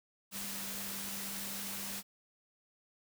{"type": "tone in noise", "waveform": "sine", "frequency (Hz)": 197.9, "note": "G3", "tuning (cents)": 17, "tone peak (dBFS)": -48, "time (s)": [0.31, 2.03], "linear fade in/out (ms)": 50, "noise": "white", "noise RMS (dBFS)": -41, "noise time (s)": [0.31, 2.03], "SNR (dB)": -10, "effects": []}